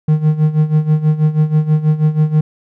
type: tone with tremolo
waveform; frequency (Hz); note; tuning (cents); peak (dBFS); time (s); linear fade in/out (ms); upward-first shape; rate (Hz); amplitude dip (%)
triangle; 154; D#3; -17; -5; 0.08-2.41; 5; sine; 6.2; 80
effects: none